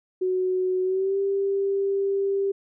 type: tone with pitch glide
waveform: sine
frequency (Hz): 370 to 394.3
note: F#4 to G4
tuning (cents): 0 to +10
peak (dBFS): -21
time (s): 0.21-2.52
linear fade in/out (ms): 10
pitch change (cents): +110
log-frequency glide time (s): 0.83-1.18
effects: none